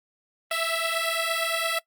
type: beating tone pair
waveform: 10% pulse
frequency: 656 / 664.7 Hz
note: E5 / E5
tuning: -9 / +14 cents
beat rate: 8.7 Hz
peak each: -19 / -19 dBFS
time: 0.51-1.79 s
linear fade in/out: 5 ms
effects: noise-tail reverb RT60 0.1 s tail -21 dB re dry + Opus 24 kbps